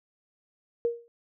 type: tone with exponential decay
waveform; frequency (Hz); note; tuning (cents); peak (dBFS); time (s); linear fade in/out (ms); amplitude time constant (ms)
sine; 469.7; A#4; +13; -20; 0.85-1.08; 0; 49
effects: none